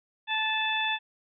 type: harmonic tone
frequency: 874 Hz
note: A5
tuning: 12 cents flat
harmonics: 1 / 2 / 3 / 4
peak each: -31 / -31 / -31 / -31 dBFS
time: 0.27-0.99 s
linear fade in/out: 50 ms
effects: none